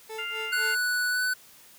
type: tone with tremolo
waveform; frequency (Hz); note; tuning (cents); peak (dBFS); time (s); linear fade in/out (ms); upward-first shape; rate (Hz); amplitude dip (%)
30% pulse; 440; A4; 0; -32; 0.09-0.77; 10; sine; 3.9; 95
type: harmonic tone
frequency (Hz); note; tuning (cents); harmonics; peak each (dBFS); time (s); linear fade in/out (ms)
698.5; F5; 0; 2 / 3 / 4; -36 / -36 / -34; 0.18-0.75; 10
type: tone with pitch glide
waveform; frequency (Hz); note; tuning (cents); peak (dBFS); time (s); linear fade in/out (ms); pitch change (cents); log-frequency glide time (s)
square; 1480 to 1498.9; F#6 to F#6; 0 to +22; -25; 0.52-1.34; 10; +22; 1.09-1.22
effects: white hiss -53 dBFS RMS until 1.78 s